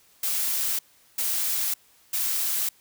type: noise bursts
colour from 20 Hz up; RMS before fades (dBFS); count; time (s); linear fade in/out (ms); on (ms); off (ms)
blue; -26; 3; 0.23-2.69; 5; 560; 390
effects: white hiss -59 dBFS RMS until 2.8 s